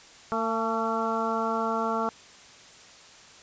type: harmonic tone with a mistuned harmonic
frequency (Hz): 225.9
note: A3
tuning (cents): +46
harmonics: 1 / 2 / 3 / 4 / 5 / 6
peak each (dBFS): -32 / -32 / -32 / -32 / -32 / -32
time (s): 0.32-2.09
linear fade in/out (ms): 0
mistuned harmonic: 4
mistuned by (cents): -41
effects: white hiss -50 dBFS RMS until 3.42 s + resampled to 16000 Hz